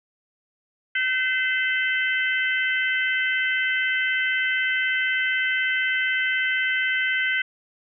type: harmonic tone with a mistuned harmonic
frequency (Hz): 512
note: C5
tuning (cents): -38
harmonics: 3 / 4 / 5 / 6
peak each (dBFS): -24 / -24 / -31 / -31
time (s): 0.95-7.42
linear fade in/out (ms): 5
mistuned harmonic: 5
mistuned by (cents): +41
effects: none